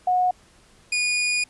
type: tone pair in turn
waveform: sine / sawtooth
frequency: 729 / 2452 Hz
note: F#5 / D#7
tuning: -26 / -26 cents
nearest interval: octave + major sixth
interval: 2100 cents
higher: second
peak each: -17 dBFS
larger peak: neither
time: 0.07-0.31 / 0.92-1.44 s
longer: second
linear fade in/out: 5 ms
effects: pink hiss -55 dBFS RMS until 1.49 s + resampled to 24000 Hz